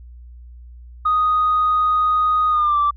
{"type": "tone with pitch glide", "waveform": "sine", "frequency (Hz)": [1244.5, 1167.9], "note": ["D#6", "D6"], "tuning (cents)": [0, -10], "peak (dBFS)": -13, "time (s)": [1.05, 2.91], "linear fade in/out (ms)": 10, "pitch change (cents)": -110, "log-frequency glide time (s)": [2.49, 2.78], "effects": ["tanh soft clip ceiling -10 dBFS", "added 60 Hz sine -37 dBFS peak until 2.96 s"]}